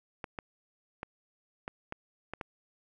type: clicks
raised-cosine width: 0.5 ms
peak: -22 dBFS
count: 7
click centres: 0.242 / 0.388 / 1.031 / 1.679 / 1.924 / 2.336 / 2.412 s
effects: none